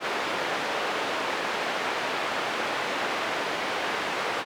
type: band-pass noise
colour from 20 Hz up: pink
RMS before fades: -29 dBFS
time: 0-4.45 s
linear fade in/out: 50 ms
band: 460 to 2800 Hz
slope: 12 dB/octave
effects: none